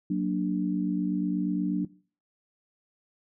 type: chord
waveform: sine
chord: Gb augmented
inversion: none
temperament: equal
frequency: 185 / 233.1 / 293.7 Hz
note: Gb3 / Bb3 / D4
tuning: 0 / 0 / 0 cents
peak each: -27 / -33 / -28 dBFS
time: 0.1-1.85 s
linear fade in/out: 5 ms
effects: noise-tail reverb RT60 0.4 s tail -19 dB re dry